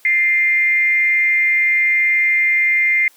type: tone with frequency modulation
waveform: sine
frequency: 2093 Hz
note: C7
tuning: in tune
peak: -12 dBFS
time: 0.05-3.08 s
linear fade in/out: 2 ms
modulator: 325 Hz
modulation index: 0.32
effects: white hiss -51 dBFS RMS until 3.16 s + high-pass 300 Hz 12 dB/octave